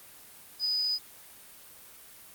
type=tone; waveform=sine; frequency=4978 Hz; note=D#8; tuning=in tune; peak=-25 dBFS; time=0.59-0.99 s; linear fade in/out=50 ms; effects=white hiss -51 dBFS RMS until 2.34 s + Opus 32 kbps